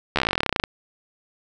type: slowing click train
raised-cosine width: 0.3 ms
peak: -4 dBFS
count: 21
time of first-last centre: 0.16-0.638 s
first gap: 13 ms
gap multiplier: 1.06
effects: none